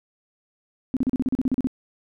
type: tone bursts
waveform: sine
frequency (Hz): 257.8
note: C4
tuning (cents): -26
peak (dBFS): -18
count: 12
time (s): 0.94-1.671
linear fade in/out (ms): 0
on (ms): 27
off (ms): 37
effects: none